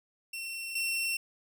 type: tone pair in turn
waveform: sawtooth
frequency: 2712 / 2712 Hz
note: E7 / E7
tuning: +49 / +49 cents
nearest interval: unison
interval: 0 cents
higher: neither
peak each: -33 / -26 dBFS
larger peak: second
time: 0.33-0.75 / 0.75-1.17 s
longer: neither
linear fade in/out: 5 ms
effects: none